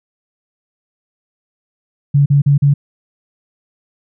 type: tone bursts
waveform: sine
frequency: 142.1 Hz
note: C#3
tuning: 43 cents sharp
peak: -7 dBFS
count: 4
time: 2.14-2.74 s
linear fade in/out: 10 ms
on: 120 ms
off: 40 ms
effects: none